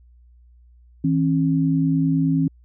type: tone pair together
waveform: sine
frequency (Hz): 161 / 270.8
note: E3 / C#4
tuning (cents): -41 / -40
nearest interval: major sixth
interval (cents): 901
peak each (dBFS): -19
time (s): 1.04-2.48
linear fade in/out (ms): 5
effects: added 60 Hz sine -48 dBFS peak until 2.64 s